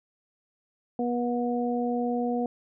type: harmonic tone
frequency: 241.9 Hz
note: B3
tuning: 36 cents flat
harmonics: 1 / 2 / 3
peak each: -27 / -30 / -32 dBFS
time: 0.99-2.46 s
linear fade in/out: 2 ms
effects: none